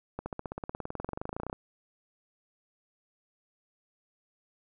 accelerating click train, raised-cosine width 1 ms, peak -21 dBFS, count 29, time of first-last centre 0.19-1.529 s, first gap 70 ms, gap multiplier 0.97, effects none

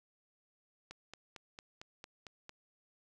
click train, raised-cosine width 0.2 ms, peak -30 dBFS, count 8, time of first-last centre 0.91-2.494 s, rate 4.42 Hz, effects none

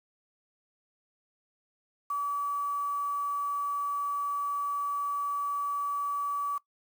sine tone with quantisation, 1146 Hz, D6, 43 cents flat, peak -28 dBFS, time 2.1-6.58 s, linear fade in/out 5 ms, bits 8, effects noise-tail reverb RT60 0.1 s tail -21 dB re dry

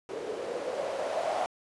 violet noise with low-pass filter sweep, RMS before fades -33 dBFS, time 0.09-1.46 s, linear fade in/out 0 ms, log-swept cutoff 420 to 690 Hz, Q 6.4, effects resampled to 24000 Hz

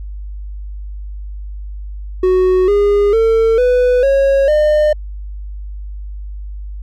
triangle tone with pitch steps, 370 / 408.2 / 450.3 / 496.8 / 548 / 604.5 Hz, F#4 / G#4 / A4 / B4 / C#5 / D5, 0 / -30 / +40 / +10 / -20 / +50 cents, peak -7 dBFS, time 2.23-4.93 s, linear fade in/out 5 ms, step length 450 ms, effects added 50 Hz sine -24 dBFS peak until 6.82 s

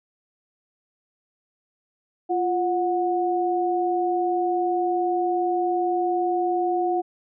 sine tone pair together, 348.4 / 731 Hz, F4 / F#5, -4 / -21 cents, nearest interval octave + minor second, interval 1283 cents, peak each -23 dBFS, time 2.29-7.02 s, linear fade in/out 20 ms, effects none

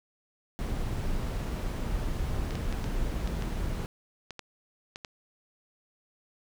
brown noise, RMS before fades -31 dBFS, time 0.59-3.86 s, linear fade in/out 0 ms
clicks, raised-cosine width 0.2 ms, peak -22 dBFS, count 10, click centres 2.508 / 2.554 / 2.726 / 2.842 / 3.275 / 3.423 / 4.307 / 4.393 / 4.959 / 5.048 s
effects none

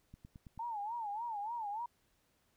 click train, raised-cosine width 5 ms, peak -39 dBFS, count 5, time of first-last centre 0.14-0.577 s, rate 9.15 Hz
sine tone with vibrato, 879 Hz, A5, 2 cents flat, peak -37 dBFS, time 0.59-1.86 s, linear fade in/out 5 ms, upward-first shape sine, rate 3.4 Hz, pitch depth 150 cents each way
effects pink hiss -75 dBFS RMS until 2.56 s

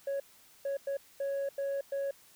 sine tone bursts at uneven times, 554.4 Hz, C#5, in tune, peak -28 dBFS, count 6, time 0.07-0.2 / 0.65-0.77 / 0.87-0.97 / 1.2-1.49 / 1.58-1.81 / 1.92-2.11 s, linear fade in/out 5 ms, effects tanh soft clip ceiling -30 dBFS + white hiss -60 dBFS RMS until 2.35 s

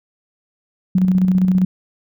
sine tone with tremolo, 185 Hz, F#3, in tune, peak -10 dBFS, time 0.95-1.65 s, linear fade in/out 5 ms, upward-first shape square, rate 15 Hz, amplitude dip 40%, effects none

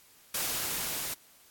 white noise with level ramp, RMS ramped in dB -31 to -35 dBFS, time 0.34-1.14 s, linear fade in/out 5 ms, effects white hiss -59 dBFS RMS until 1.5 s + AAC 64 kbps

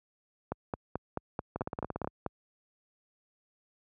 two click trains, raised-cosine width 1 ms, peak -18 / -20 dBFS, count 9 / 10, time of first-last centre 0.52-2.263 / 1.56-2.074 s, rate 4.59 / 17.5 Hz, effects high-pass 60 Hz 12 dB/octave

